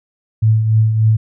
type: tone with tremolo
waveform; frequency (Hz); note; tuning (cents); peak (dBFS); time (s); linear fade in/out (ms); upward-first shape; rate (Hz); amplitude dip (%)
sine; 110; A2; 0; -7; 0.42-1.17; 10; triangle; 3.4; 55
effects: none